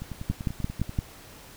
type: two click trains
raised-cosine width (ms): 5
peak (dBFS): -13 / -22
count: 5 / 11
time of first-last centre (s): 0.3-0.988 / 0.02-0.991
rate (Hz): 5.81 / 10.3
effects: pink hiss -48 dBFS RMS until 1.56 s